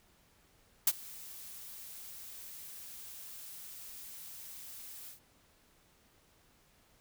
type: noise with ADSR envelope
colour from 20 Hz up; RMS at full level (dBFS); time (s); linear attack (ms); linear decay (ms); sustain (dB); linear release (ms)
blue; -24; 0.87-5.2; 4; 44; -24; 120
effects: pink hiss -67 dBFS RMS until 7 s